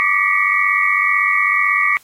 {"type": "tone cluster", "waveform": "sine", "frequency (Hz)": [1162, 1204, 1940, 2157, 2253], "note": ["D6", "D6", "B6", "C#7", "C#7"], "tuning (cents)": [-19, 43, -31, -48, 28], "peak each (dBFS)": [-20, -24, -18, -19, -18], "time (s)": [0, 1.97], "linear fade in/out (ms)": 0, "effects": ["white hiss -50 dBFS RMS until 2.03 s", "AAC 48 kbps"]}